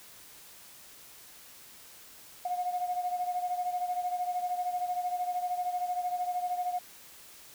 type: beating tone pair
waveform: sine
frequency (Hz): 717 / 730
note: F5 / F#5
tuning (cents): +45 / -24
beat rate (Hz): 13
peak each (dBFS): -30 / -35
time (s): 2.45-6.79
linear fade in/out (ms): 5
effects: tanh soft clip ceiling -23 dBFS + white hiss -52 dBFS RMS until 7.54 s